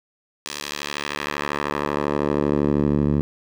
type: tone with band-pass filter sweep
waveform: 10% pulse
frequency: 72.8 Hz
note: D2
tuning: 15 cents flat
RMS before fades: -23 dBFS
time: 0.46-3.21 s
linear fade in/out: 0 ms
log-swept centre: 5800 to 160 Hz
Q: 0.83
effects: none